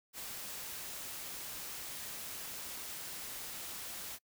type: noise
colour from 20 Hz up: white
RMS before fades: -44 dBFS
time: 0.13-4.19 s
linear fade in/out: 50 ms
effects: noise-tail reverb RT60 0.1 s tail -25 dB re dry